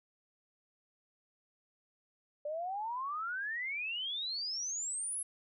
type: exponential sweep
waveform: sine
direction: up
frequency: 579 to 11030 Hz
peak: -35 dBFS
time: 2.45-5.23 s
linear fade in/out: 5 ms
effects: none